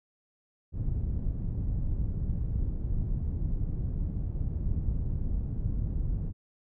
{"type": "low-pass noise", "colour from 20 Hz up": "pink", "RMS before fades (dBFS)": -30, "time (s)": [0.72, 6.33], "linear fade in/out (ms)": 50, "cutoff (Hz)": 130, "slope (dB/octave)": 12, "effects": []}